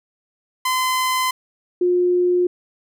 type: tone pair in turn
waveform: sawtooth / sine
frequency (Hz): 1026 / 357.1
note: C6 / F4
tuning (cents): -34 / +39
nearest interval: octave + tritone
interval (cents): 1827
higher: first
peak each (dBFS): -14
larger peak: neither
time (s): 0.65-1.31 / 1.81-2.47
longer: neither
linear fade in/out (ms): 5
effects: none

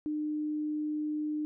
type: tone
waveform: sine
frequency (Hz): 302.6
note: D#4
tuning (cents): -48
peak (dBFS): -30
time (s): 0.06-1.45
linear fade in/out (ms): 0
effects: none

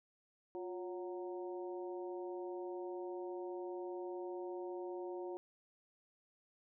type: harmonic tone with a mistuned harmonic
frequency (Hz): 185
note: F#3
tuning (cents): 0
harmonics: 2 / 3 / 4 / 5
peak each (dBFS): -42 / -50 / -52 / -54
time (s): 0.55-5.37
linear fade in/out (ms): 0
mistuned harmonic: 2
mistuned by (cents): -68
effects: none

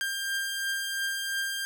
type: beating tone pair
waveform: sawtooth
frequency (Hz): 1592 / 1594.9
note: G6 / G6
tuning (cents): +26 / +29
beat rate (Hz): 2.9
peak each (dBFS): -35 / -26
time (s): 0.01-1.65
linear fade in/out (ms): 0
effects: none

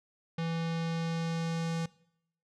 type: tone with low-pass filter sweep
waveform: square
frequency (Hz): 165.3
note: E3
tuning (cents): +5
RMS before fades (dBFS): -33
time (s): 0.38-1.86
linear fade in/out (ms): 5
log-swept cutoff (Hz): 4000 to 6800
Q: 1.2
effects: noise-tail reverb RT60 0.7 s tail -21 dB re dry

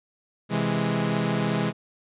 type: chord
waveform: sawtooth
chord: C augmented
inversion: none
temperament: equal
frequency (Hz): 130.81 / 164.81 / 207.7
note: C3 / E3 / G#3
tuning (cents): 0 / 0 / 0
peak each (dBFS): -25 / -23 / -22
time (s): 0.49-1.73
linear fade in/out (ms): 50
effects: resampled to 8000 Hz

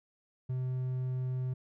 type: tone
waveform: triangle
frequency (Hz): 128.1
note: C3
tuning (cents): -36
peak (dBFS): -29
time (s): 0.49-1.54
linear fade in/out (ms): 10
effects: none

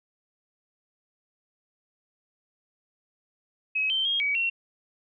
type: tone with pitch steps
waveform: sine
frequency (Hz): 2554 / 3114 / 3249 / 2270 / 2728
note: D#7 / G7 / G#7 / C#7 / F7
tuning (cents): +45 / -12 / -39 / +41 / -41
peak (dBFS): -23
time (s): 3.75-4.5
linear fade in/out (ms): 10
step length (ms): 150
effects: none

